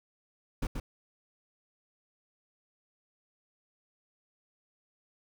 brown noise with echo, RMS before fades -31 dBFS, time 0.62-0.67 s, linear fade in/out 5 ms, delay 130 ms, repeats 1, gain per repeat -4 dB, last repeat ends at 0.8 s, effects none

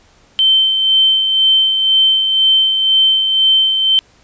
sine tone with tremolo, 3099 Hz, G7, 21 cents flat, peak -7 dBFS, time 0.39-3.99 s, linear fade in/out 0 ms, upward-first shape sine, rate 2 Hz, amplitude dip 45%, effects pink hiss -50 dBFS RMS until 4.23 s + resampled to 16000 Hz

